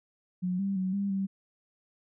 sine tone with pitch steps, 181.5 / 196.6 / 186.9 / 199.4 / 194.1 Hz, F#3 / G3 / F#3 / G3 / G3, -33 / +5 / +18 / +30 / -17 cents, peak -27 dBFS, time 0.42-1.27 s, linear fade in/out 20 ms, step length 170 ms, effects none

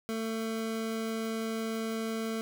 25% pulse tone, 223.5 Hz, A3, 27 cents sharp, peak -28 dBFS, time 0.09-2.41 s, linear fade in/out 0 ms, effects none

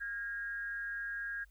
sine tone with amplitude modulation, 1631 Hz, G#6, 32 cents flat, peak -34 dBFS, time 0-1.45 s, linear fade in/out 20 ms, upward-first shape sine, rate 224 Hz, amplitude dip 55%, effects added 50 Hz sine -59 dBFS peak until 1.5 s + white hiss -75 dBFS RMS until 1.5 s

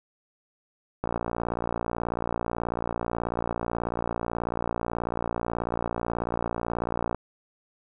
click train, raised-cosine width 1 ms, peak -14 dBFS, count 357, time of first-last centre 1.04-7.146 s, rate 58.3 Hz, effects none

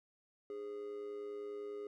triangle tone with amplitude modulation, 412.7 Hz, G#4, 11 cents flat, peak -37 dBFS, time 0.5-1.87 s, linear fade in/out 2 ms, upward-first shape sine, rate 110 Hz, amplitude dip 55%, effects none

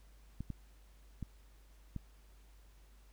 clicks, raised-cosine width 5 ms, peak -28 dBFS, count 4, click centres 0.406 / 0.503 / 1.227 / 1.963 s, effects added 50 Hz sine -58 dBFS peak until 3.12 s + pink hiss -69 dBFS RMS until 3.12 s

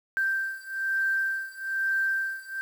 sine beating tone pair, 1568 / 1569.1 Hz, G6 / G6, 0 / +1 cents, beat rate 1.1 Hz, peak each -28 / -29 dBFS, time 0.17-2.61 s, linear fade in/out 0 ms, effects 8-bit

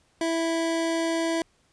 25% pulse tone, 329.6 Hz, E4, in tune, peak -20 dBFS, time 0.21-1.42 s, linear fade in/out 2 ms, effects pink hiss -65 dBFS RMS until 1.72 s + resampled to 22050 Hz

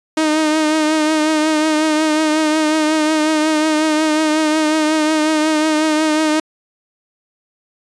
sawtooth tone with vibrato, 310 Hz, D#4, 6 cents flat, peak -9 dBFS, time 0.17-6.4 s, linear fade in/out 5 ms, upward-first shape triangle, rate 5.5 Hz, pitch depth 42 cents each way, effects resampled to 22050 Hz

